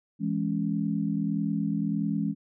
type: chord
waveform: sine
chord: C# minor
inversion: first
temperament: just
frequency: 166.31 / 207.9 / 277.2 Hz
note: E3 / G#3 / C#4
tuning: +16 / +2 / 0 cents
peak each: -30 / -28 / -31 dBFS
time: 0.19-2.35 s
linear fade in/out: 50 ms
effects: none